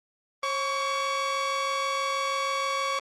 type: tone pair together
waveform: sawtooth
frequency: 541 / 1128.3 Hz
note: C#5 / C#6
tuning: -42 / +30 cents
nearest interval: octave + minor second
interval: 1272 cents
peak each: -28 / -23 dBFS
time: 0.43-2.99 s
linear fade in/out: 2 ms
effects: low-pass 6000 Hz 12 dB/octave + Opus 32 kbps